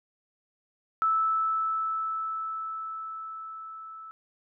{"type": "tone with level ramp", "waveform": "sine", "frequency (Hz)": 1312, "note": "E6", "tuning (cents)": -9, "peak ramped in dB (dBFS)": [-21, -41], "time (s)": [1.02, 4.11], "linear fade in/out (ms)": 0, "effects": []}